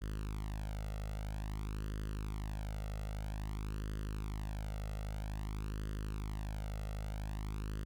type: tone with flanger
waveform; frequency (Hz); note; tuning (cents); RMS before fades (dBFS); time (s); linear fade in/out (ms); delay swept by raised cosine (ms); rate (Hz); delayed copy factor
sawtooth; 52.1; G#1; +6; -40; 0.01-7.85; 20; 0.63 to 1.5; 0.51; +0.8
effects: none